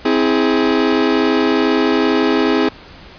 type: chord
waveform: 40% pulse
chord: C augmented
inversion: none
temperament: equal with one note detuned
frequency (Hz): 261.6 / 324 / 415.3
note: C4 / E4 / G#4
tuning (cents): 0 / -30 / 0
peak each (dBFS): -16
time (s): 0.05-2.69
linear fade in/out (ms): 5
effects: pink hiss -39 dBFS RMS until 3.18 s + resampled to 11025 Hz